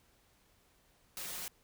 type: noise with comb filter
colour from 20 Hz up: white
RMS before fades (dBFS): -42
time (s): 1.17-1.48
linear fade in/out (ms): 0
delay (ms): 5.5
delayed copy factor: +0.55
effects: pink hiss -69 dBFS RMS until 1.63 s